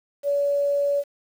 sine tone with quantisation, 569 Hz, C#5, 45 cents sharp, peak -19 dBFS, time 0.23-1.04 s, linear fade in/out 50 ms, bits 8, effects none

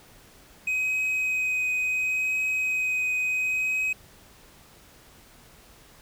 triangle tone with vibrato, 2520 Hz, D#7, 21 cents sharp, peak -22 dBFS, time 0.67-3.93 s, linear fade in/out 5 ms, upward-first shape triangle, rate 0.71 Hz, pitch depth 11 cents each way, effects pink hiss -53 dBFS RMS until 6.01 s

